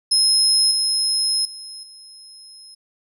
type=tone with level steps; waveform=35% pulse; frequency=5150 Hz; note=E8; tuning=41 cents flat; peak=-11 / -15 / -31 / -38 dBFS; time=0.11-2.75 s; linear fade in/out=10 ms; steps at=0.71 / 1.45 / 1.83 s; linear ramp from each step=2 ms; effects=none

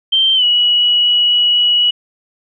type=tone with pitch glide; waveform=sine; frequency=3136 to 2926 Hz; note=G7 to F#7; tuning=0 to -20 cents; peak=-9 dBFS; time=0.12-1.91 s; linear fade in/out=10 ms; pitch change=-120 cents; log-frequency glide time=0.35-0.44 s; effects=none

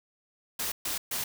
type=noise bursts; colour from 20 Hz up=white; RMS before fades=-32 dBFS; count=3; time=0.59-1.24 s; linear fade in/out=5 ms; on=130 ms; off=130 ms; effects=none

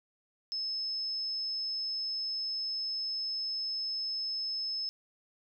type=tone; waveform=sine; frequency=5210 Hz; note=E8; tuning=21 cents flat; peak=-32 dBFS; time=0.52-4.89 s; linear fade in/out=0 ms; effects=none

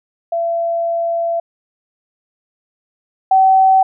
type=tone pair in turn; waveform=sine; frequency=675 / 763.7 Hz; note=E5 / G5; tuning=+41 / -45 cents; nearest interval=major second; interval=214 cents; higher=second; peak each=-15 / -7 dBFS; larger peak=second; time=0.32-1.4 / 3.31-3.83 s; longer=first; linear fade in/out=5 ms; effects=none

